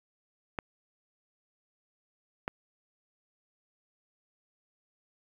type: clicks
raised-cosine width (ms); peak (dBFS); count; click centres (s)
0.5; -17; 2; 0.588 / 2.479
effects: 8-bit